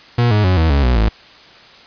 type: tone with pitch steps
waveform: 40% pulse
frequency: 120 / 105.07 / 92 / 80.55 / 70.53 / 61.76 / 54.08 Hz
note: B2 / G#2 / F#2 / E2 / C#2 / B1 / A1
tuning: -49 / +21 / -9 / -39 / +31 / +1 / -29 cents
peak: -10 dBFS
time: 0.18-1.09 s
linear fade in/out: 5 ms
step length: 130 ms
effects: white hiss -42 dBFS RMS until 1.86 s + resampled to 11025 Hz